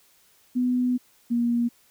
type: tone pair in turn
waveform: sine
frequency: 249.1 / 237.4 Hz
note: B3 / A#3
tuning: +15 / +32 cents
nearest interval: minor second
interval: 83 cents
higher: first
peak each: -20 dBFS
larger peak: neither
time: 0.55-0.98 / 1.3-1.69 s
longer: first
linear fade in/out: 20 ms
effects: white hiss -60 dBFS RMS until 1.9 s